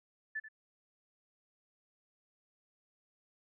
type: tone with echo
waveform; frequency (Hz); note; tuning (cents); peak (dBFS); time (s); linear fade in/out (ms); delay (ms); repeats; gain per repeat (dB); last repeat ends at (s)
sine; 1749; A6; -11; -35; 0.35-0.4; 10; 87; 1; -12; 0.487
effects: none